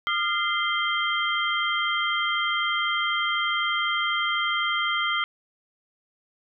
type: tone cluster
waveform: sine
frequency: 1207 / 1387 / 2075 / 3166 Hz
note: D6 / F6 / C7 / G7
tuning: +47 / -12 / -15 / +17 cents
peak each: -28 dBFS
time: 0.07-5.24 s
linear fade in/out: 0 ms
effects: none